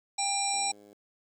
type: harmonic tone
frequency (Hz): 796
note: G5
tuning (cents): +26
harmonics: 1 / 3 / 5 / 7 / 9 / 10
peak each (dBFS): -31 / -37 / -36 / -36 / -42 / -31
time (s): 0.18-0.72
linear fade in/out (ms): 10
type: click train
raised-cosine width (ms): 2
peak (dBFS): -38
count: 41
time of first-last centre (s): 0.54-0.928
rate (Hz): 103
effects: high-pass 300 Hz 12 dB/octave + 10-bit